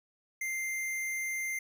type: tone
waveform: square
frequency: 2093 Hz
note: C7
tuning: in tune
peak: -33 dBFS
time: 0.41-1.59 s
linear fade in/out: 5 ms
effects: none